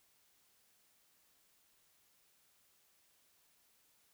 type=silence; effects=white hiss -72 dBFS RMS until 4.13 s